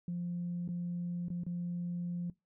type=tone with dropouts; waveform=sine; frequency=174.61 Hz; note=F3; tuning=in tune; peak=-33 dBFS; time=0.08-2.3 s; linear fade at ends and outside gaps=2 ms; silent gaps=0.678-0.688 / 1.284-1.302 / 1.436-1.465 s; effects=noise-tail reverb RT60 0.2 s tail -22 dB re dry + tanh soft clip ceiling -30 dBFS